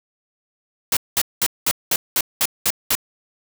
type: noise bursts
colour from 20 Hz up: white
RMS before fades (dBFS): -18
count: 9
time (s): 0.92-2.952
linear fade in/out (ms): 2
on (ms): 48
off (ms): 200
effects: none